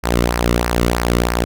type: tone with flanger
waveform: sawtooth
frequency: 59.3 Hz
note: A#1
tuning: 30 cents sharp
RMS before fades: -17 dBFS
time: 0.03-1.45 s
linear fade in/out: 20 ms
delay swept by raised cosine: 0.27 to 1.26 ms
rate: 3.1 Hz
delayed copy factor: -0.65
effects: none